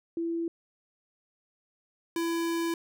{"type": "tone pair in turn", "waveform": ["sine", "square"], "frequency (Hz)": [334.5, 334.5], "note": ["E4", "E4"], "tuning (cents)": [25, 25], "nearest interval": "unison", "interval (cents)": 0, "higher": "neither", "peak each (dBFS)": -28, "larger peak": "neither", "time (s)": [[0.17, 0.48], [2.16, 2.74]], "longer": "second", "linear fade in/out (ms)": 2, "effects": []}